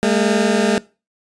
20% pulse tone pair together, 204.7 / 225.9 Hz, G#3 / A3, -25 / +46 cents, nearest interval major second, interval 171 cents, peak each -12 dBFS, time 0.03-0.78 s, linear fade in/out 0 ms, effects noise-tail reverb RT60 0.3 s tail -21 dB re dry + resampled to 22050 Hz

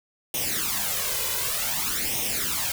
white noise with flanger, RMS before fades -27 dBFS, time 0.34-2.72 s, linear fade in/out 2 ms, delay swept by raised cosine 0.33 to 2.03 ms, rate 0.54 Hz, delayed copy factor +0.75, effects none

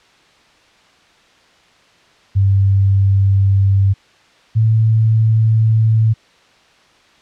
sine tone pair in turn, 98 / 110.96 Hz, G2 / A2, 0 / +15 cents, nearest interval major second, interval 215 cents, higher second, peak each -9 dBFS, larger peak neither, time 2.35-3.94 / 4.55-6.14 s, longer neither, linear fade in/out 20 ms, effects white hiss -50 dBFS RMS until 7.21 s + low-pass 4000 Hz 12 dB/octave

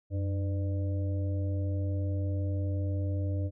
harmonic tone with a mistuned harmonic, 99.7 Hz, G2, 30 cents sharp, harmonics 1 / 3 / 5 / 6, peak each -28 / -39 / -45 / -44 dBFS, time 0.1-3.51 s, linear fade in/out 50 ms, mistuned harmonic 1, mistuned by -120 cents, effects none

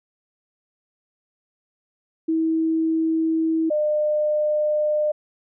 sine tone pair in turn, 322.6 / 603.4 Hz, E4 / D5, -37 / +47 cents, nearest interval major seventh, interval 1084 cents, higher second, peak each -18 dBFS, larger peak neither, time 2.28-3.7 / 3.7-5.12 s, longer neither, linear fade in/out 10 ms, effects none

